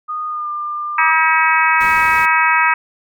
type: tone with pitch glide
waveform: sine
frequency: 1232 to 1196.9 Hz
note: D#6 to D6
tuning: -17 to +32 cents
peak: -20 dBFS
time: 0.08-1.12 s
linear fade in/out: 20 ms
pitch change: -51 cents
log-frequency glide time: 0.28-0.5 s
type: harmonic tone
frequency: 320 Hz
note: D#4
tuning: 49 cents sharp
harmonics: 3 / 4 / 5 / 6 / 7 / 8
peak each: -16 / -17 / -18 / -19 / -19 / -20 dBFS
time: 0.98-2.74 s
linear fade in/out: 5 ms
type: noise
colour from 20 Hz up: pink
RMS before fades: -32 dBFS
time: 1.8-2.26 s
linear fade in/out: 10 ms
effects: none